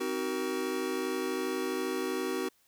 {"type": "chord", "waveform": "square", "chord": "C half-diminished seventh", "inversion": "none", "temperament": "just", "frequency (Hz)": [261.6, 314, 376.7, 470.9], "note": ["C4", "Eb4", "Gb4", "Bb4"], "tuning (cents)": [0, 16, 31, 18], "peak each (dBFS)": [-38, -39, -34, -39], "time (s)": [0, 2.49], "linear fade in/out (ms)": 10, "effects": ["white hiss -68 dBFS RMS until 2.67 s"]}